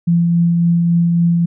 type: tone with tremolo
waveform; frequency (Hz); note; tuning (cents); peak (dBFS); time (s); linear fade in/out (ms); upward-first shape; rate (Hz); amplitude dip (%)
sine; 170.4; F3; -42; -9; 0.07-1.46; 10; triangle; 3.6; 25
effects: none